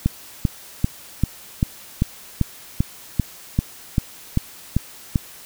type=click train; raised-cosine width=5 ms; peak=-4 dBFS; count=14; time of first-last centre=0.06-5.158 s; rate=2.55 Hz; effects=white hiss -42 dBFS RMS until 5.45 s